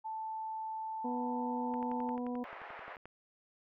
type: tone with pitch glide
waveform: sine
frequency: 880 to 886.1 Hz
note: A5 to A5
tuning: 0 to +12 cents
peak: -37 dBFS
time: 0.04-2.17 s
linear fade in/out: 20 ms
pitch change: +12 cents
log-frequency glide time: 0.75-1.53 s
type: harmonic tone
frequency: 245.7 Hz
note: B3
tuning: 9 cents flat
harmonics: 1 / 2 / 3 / 4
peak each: -36 / -42 / -46 / -48 dBFS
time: 1.04-2.44 s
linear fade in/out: 10 ms
type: click train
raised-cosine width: 0.5 ms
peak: -34 dBFS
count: 16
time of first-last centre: 1.74-3.056 s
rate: 11.4 Hz
type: band-pass noise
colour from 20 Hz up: pink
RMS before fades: -48 dBFS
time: 2.44-2.96 s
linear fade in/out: 0 ms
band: 570 to 2100 Hz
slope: 24 dB/octave
effects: none